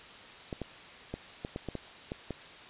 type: clicks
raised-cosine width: 2 ms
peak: -22 dBFS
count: 9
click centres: 0.528 / 0.617 / 1.14 / 1.449 / 1.561 / 1.687 / 1.753 / 2.119 / 2.307 s
effects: white hiss -49 dBFS RMS until 2.69 s + resampled to 8000 Hz